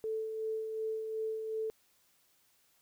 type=tone with tremolo; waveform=sine; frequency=440 Hz; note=A4; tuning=in tune; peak=-32 dBFS; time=0.04-1.7 s; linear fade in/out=0 ms; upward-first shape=sine; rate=2.7 Hz; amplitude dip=40%; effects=white hiss -70 dBFS RMS until 2.81 s